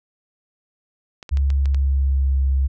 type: clicks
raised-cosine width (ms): 0.2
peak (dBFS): -19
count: 6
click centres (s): 1.228 / 1.292 / 1.372 / 1.503 / 1.657 / 1.746
type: tone with pitch glide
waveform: sine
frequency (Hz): 69.3 to 67.33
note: C#2 to C#2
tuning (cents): 0 to -50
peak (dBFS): -15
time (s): 1.31-2.68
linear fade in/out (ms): 20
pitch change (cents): -50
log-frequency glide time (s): 1.41-2.42
effects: none